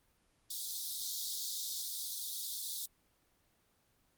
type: high-pass noise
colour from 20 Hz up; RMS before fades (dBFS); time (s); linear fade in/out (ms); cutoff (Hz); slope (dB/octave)
pink; -40; 0.5-2.86; 5; 3500; 96
effects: pink hiss -73 dBFS RMS until 4.17 s + Opus 24 kbps